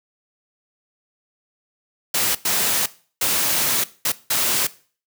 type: noise bursts at uneven times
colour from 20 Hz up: white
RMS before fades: -20 dBFS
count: 5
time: 2.14-2.35 / 2.45-2.86 / 3.21-3.84 / 4.05-4.12 / 4.3-4.67 s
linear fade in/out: 5 ms
effects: noise-tail reverb RT60 0.4 s tail -18 dB re dry + high-pass 100 Hz 12 dB/octave